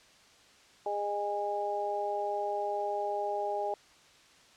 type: harmonic tone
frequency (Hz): 204.7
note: G#3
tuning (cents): -25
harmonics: 2 / 3 / 4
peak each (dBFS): -36 / -35 / -33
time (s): 0.86-3.74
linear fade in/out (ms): 2
effects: white hiss -59 dBFS RMS until 4.56 s + low-pass 6000 Hz 12 dB/octave